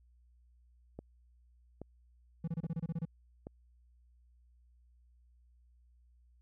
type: click train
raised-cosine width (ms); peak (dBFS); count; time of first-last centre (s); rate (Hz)
2; -30; 4; 0.99-3.469; 1.21
type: tone bursts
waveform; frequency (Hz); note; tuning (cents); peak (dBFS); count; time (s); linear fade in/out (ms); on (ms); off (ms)
triangle; 164.8; E3; 0; -31; 10; 2.44-3.053; 5; 37; 27
effects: added 60 Hz sine -62 dBFS peak until 6.41 s